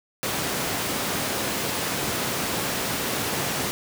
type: high-pass noise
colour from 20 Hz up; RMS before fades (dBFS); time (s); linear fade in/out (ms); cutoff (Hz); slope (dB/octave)
pink; -27; 0.23-3.71; 0; 140; 12
effects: none